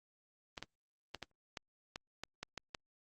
clicks, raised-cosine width 0.2 ms, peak -24 dBFS, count 10, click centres 0.578 / 0.626 / 1.147 / 1.227 / 1.572 / 1.959 / 2.236 / 2.43 / 2.577 / 2.748 s, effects Opus 24 kbps

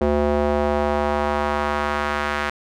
square tone with band-pass filter sweep, 73.42 Hz, D2, in tune, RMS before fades -21 dBFS, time 0.01-2.5 s, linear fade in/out 5 ms, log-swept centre 470 to 1600 Hz, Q 1.3, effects none

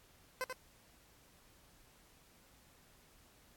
15% pulse tone with echo, 513 Hz, C5, 34 cents flat, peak -29 dBFS, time 0.41-0.44 s, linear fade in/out 0 ms, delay 87 ms, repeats 1, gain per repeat -5 dB, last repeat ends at 0.527 s, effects pink hiss -65 dBFS RMS until 3.56 s + AAC 64 kbps

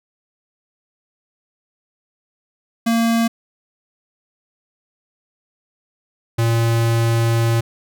square tone pair in turn, 229.7 / 115.38 Hz, A#3 / A#2, -25 / -17 cents, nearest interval octave, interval 1192 cents, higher first, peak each -15 dBFS, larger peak neither, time 2.86-3.28 / 6.38-7.61 s, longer second, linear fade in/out 10 ms, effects none

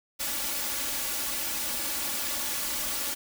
white noise with comb filter, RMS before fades -31 dBFS, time 0.19-3.15 s, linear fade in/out 20 ms, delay 3.5 ms, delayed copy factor +0.85, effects none

